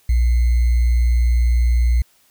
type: tone with sample-and-hold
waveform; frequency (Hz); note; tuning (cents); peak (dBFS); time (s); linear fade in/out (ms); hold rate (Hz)
sine; 60; B1; -49; -12; 0.09-2.02; 5; 2100
effects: white hiss -57 dBFS RMS until 2.3 s